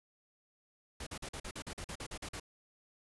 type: noise bursts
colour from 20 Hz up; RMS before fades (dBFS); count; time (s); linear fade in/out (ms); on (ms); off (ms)
pink; -43; 13; 1-2.399; 5; 67; 44
effects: resampled to 24000 Hz